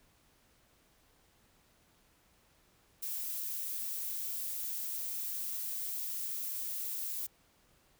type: noise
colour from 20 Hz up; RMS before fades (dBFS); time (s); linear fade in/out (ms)
violet; -38; 3.02-7.27; 10
effects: pink hiss -68 dBFS RMS until 7.99 s